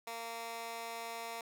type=tone with high-pass filter; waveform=15% pulse; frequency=230.4 Hz; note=A#3; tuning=20 cents flat; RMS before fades=-43 dBFS; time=0.07-1.41 s; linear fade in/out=2 ms; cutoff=740 Hz; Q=0.82; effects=none